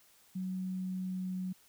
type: tone with pitch glide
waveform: sine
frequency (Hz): 186.2 to 185.02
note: F#3 to F#3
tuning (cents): +11 to 0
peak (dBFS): -34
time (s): 0.35-1.53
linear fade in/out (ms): 10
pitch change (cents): -11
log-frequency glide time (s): 0.68-1.36
effects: white hiss -64 dBFS RMS until 1.68 s